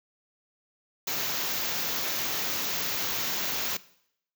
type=band-stop noise; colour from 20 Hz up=white; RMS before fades=-30 dBFS; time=1.07-3.77 s; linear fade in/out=5 ms; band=7100 to 13000 Hz; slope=96 dB/octave; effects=noise-tail reverb RT60 0.7 s tail -19 dB re dry + high-pass 100 Hz 12 dB/octave